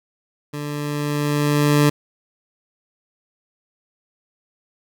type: tone with level ramp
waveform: 20% pulse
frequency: 146.83 Hz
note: D3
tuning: in tune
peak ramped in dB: -22 to -7 dBFS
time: 0.53-1.9 s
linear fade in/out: 10 ms
effects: none